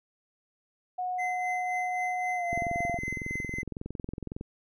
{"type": "tone with pitch glide", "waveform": "sine", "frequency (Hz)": [730, 695], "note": ["F#5", "F5"], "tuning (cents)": [-24, -9], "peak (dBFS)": -29, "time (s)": [0.98, 2.98], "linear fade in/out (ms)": 10, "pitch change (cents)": -85, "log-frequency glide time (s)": [2.35, 2.45]}
{"type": "tone with tremolo", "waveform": "triangle", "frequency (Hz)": 2056, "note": "C7", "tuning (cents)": -31, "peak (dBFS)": -29, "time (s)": [1.18, 3.63], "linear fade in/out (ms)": 20, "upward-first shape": "triangle", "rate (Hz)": 3.8, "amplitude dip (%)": 55}
{"type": "click train", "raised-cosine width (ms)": 3, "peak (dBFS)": -23, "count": 42, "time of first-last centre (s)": [2.53, 4.411], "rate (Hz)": 21.8}
{"effects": []}